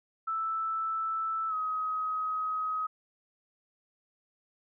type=tone with pitch glide; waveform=sine; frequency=1318.5 to 1265.5 Hz; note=E6 to D#6; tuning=0 to +29 cents; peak=-29 dBFS; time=0.27-2.87 s; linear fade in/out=10 ms; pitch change=-71 cents; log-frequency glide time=1.49-1.54 s; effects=none